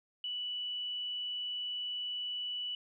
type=tone; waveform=sine; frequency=2960 Hz; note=F#7; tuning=in tune; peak=-35 dBFS; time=0.24-2.75 s; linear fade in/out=2 ms; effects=none